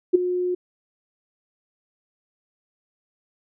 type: tone with ADSR envelope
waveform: sine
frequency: 360 Hz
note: F#4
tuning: 47 cents flat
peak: -8 dBFS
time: 0.13-0.55 s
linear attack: 19 ms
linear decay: 12 ms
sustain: -13 dB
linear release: 8 ms
effects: none